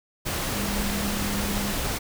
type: tone in noise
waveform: sine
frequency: 202.3 Hz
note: G#3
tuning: 45 cents flat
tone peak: -29 dBFS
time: 0.53-1.73 s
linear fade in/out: 20 ms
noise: pink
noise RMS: -28 dBFS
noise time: 0.25-1.99 s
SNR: -4 dB
effects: none